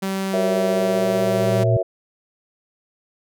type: tone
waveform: sawtooth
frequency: 192.8 Hz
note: G3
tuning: 28 cents flat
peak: -18 dBFS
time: 0.02-1.64 s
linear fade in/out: 10 ms
type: chord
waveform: sine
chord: F# dominant seventh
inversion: none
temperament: equal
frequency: 370 / 466.2 / 554.4 / 659.3 Hz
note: F#4 / A#4 / C#5 / E5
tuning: 0 / 0 / 0 / 0 cents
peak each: -26 / -26 / -25 / -21 dBFS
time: 0.33-1.83 s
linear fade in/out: 10 ms
type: tone with exponential growth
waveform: sine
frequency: 115.3 Hz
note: A#2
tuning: 19 cents flat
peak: -14 dBFS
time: 0.48-1.77 s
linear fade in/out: 5 ms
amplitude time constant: 280 ms
effects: none